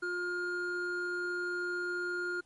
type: tone pair together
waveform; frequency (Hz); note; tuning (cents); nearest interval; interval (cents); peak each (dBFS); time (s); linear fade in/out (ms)
triangle; 355.2 / 1416; F4 / F6; +29 / +23; 2 octaves; 2394; -35 / -32; 0.02-2.41; 10
effects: pink hiss -69 dBFS RMS until 2.45 s + MP3 48 kbps